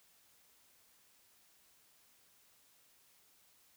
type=silence; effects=white hiss -68 dBFS RMS until 3.76 s